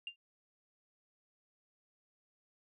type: tone with exponential decay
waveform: sine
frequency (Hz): 2794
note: F7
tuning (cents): 0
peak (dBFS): -35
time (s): 0.07-0.16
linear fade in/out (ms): 2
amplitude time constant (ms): 19
effects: tanh soft clip ceiling -31 dBFS